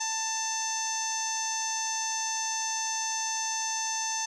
sawtooth tone with low-pass filter, 888 Hz, A5, 16 cents sharp, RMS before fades -31 dBFS, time 0-4.26 s, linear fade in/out 10 ms, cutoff 6200 Hz, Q 9.8, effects none

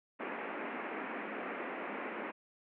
pink band-pass noise, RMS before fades -41 dBFS, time 0.19-2.32 s, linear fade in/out 20 ms, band 220 to 2500 Hz, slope 48 dB/octave, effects none

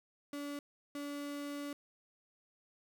35% pulse tone bursts at uneven times, 287.3 Hz, D4, 38 cents flat, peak -38 dBFS, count 2, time 0.33-0.59 / 0.95-1.73 s, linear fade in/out 2 ms, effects none

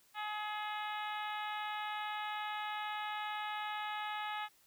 harmonic tone, 422.4 Hz, G#4, 29 cents sharp, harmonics 2 / 3 / 4 / 5 / 6 / 7 / 8 / 9, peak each -40 / -44 / -46 / -48 / -50 / -51 / -52 / -53 dBFS, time 0.14-4.49 s, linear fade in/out 50 ms, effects white hiss -68 dBFS RMS until 4.66 s

